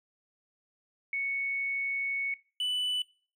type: tone pair in turn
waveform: sine / triangle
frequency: 2217 / 2984 Hz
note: C#7 / F#7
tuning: 0 / +14 cents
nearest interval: perfect fourth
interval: 514 cents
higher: second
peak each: -29 / -27 dBFS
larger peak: second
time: 1.13-2.34 / 2.6-3.02 s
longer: first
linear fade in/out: 2 ms
effects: noise-tail reverb RT60 0.4 s tail -22 dB re dry